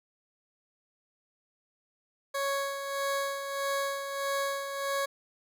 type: tone with tremolo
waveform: 20% pulse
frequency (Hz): 554.4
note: C#5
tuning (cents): 0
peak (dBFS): -23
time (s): 2.34-5.06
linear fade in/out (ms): 10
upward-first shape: sine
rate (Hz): 1.6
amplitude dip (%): 55
effects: none